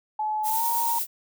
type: tone with pitch glide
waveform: sine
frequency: 857 to 934.6 Hz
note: A5 to A#5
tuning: -46 to +4 cents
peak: -24 dBFS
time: 0.19-0.99 s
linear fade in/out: 5 ms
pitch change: +150 cents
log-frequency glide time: 0.48-0.64 s
type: noise with tremolo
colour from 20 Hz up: violet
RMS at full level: -27 dBFS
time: 0.43-1.07 s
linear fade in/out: 50 ms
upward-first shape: triangle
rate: 9.2 Hz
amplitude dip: 25%
effects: none